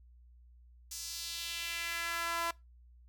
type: tone with high-pass filter sweep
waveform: sawtooth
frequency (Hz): 337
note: E4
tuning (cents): +38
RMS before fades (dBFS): -38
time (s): 0.91-2.51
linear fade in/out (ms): 5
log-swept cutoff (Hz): 6300 to 980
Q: 1.8
effects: noise-tail reverb RT60 0.2 s tail -22 dB re dry + added 60 Hz sine -56 dBFS peak until 3.08 s